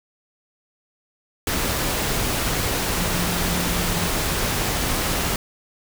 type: tone in noise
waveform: sine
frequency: 174.61 Hz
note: F3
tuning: in tune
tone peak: -27 dBFS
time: 2.97-4.08 s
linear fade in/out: 2 ms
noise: pink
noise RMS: -23 dBFS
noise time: 1.47-5.36 s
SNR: -7 dB
effects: none